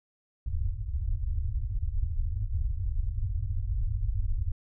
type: low-pass noise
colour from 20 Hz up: pink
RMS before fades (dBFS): -29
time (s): 0.46-4.52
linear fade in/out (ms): 5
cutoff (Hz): 110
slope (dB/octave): 96
effects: none